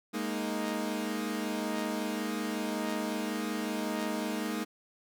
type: chord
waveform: sawtooth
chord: Ab suspended second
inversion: none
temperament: equal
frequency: 207.7 / 233.1 / 311.1 Hz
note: Ab3 / Bb3 / Eb4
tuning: 0 / 0 / 0 cents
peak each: -32 dBFS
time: 0.13-4.65 s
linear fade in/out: 20 ms
effects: none

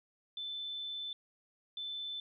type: tone bursts at uneven times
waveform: sine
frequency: 3523 Hz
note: A7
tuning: 1 cent sharp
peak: -38 dBFS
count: 2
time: 0.37-1.13 / 1.77-2.2 s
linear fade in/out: 2 ms
effects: none

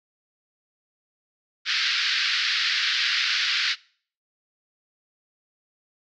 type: band-pass noise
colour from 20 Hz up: white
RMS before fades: -24 dBFS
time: 1.65-3.76 s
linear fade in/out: 50 ms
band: 1400 to 4900 Hz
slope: 48 dB/octave
effects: noise-tail reverb RT60 0.5 s tail -23 dB re dry

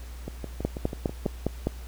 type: two click trains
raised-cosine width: 2 ms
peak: -20 / -11 dBFS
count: 7 / 6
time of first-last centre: 0.28-1.257 / 0.65-1.67 s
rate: 6.14 / 4.9 Hz
effects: added 60 Hz sine -37 dBFS peak until 1.87 s + pink hiss -50 dBFS RMS until 1.87 s

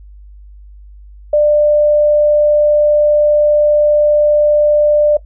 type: tone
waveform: sine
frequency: 595 Hz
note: D5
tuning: 22 cents sharp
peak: -7 dBFS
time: 1.33-5.17 s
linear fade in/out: 5 ms
effects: noise-tail reverb RT60 0.1 s tail -18 dB re dry + added 50 Hz sine -34 dBFS peak until 5.25 s

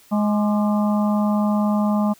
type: harmonic tone with a mistuned harmonic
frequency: 209.2 Hz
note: G#3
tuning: 13 cents sharp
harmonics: 1 / 3 / 4 / 5 / 6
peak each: -17 / -27 / -29 / -31 / -33 dBFS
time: 0.11-2.14 s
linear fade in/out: 20 ms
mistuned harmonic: 6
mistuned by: -82 cents
effects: white hiss -52 dBFS RMS until 2.19 s

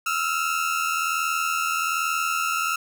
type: tone pair together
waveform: 30% pulse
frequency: 1297.8 / 1379 Hz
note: E6 / F6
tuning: -27 / -22 cents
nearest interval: minor second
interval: 105 cents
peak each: -23 dBFS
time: 0.06-2.76 s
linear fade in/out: 5 ms
effects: none

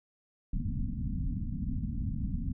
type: low-pass noise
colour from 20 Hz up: pink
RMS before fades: -33 dBFS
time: 0.53-2.53 s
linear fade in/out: 5 ms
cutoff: 270 Hz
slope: 96 dB/octave
effects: none

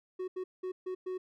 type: tone bursts at uneven times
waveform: triangle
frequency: 370 Hz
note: F#4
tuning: in tune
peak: -32 dBFS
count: 5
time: 0.19-0.28 / 0.36-0.44 / 0.63-0.72 / 0.86-0.95 / 1.06-1.18 s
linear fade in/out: 10 ms
effects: none

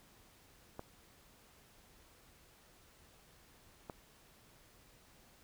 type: clicks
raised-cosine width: 1 ms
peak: -29 dBFS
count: 2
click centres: 0.794 / 3.898 s
effects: pink hiss -64 dBFS RMS until 5.43 s

